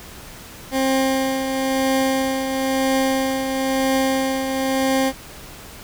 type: tone with tremolo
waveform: 20% pulse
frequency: 265.7 Hz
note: C4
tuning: 27 cents sharp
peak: -11 dBFS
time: 0.71-5.13 s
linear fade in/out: 50 ms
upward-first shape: triangle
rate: 1 Hz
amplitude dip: 50%
effects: pink hiss -39 dBFS RMS until 5.83 s